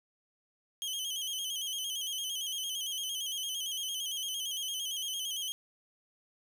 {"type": "tone with vibrato", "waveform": "sawtooth", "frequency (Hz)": 3136, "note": "G7", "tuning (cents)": 0, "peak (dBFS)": -31, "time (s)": [0.82, 5.52], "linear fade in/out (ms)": 0, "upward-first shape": "square", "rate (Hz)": 8.8, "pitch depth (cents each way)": 58, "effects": []}